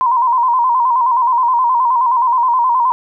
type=tone with vibrato; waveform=sine; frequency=984 Hz; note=B5; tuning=7 cents flat; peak=-10 dBFS; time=0.01-2.92 s; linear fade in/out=0 ms; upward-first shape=square; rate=9.5 Hz; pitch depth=72 cents each way; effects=none